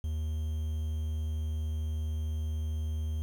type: tone with quantisation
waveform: triangle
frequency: 77.78 Hz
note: D#2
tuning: in tune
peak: -28 dBFS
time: 0.04-3.22 s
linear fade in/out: 0 ms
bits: 9
effects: none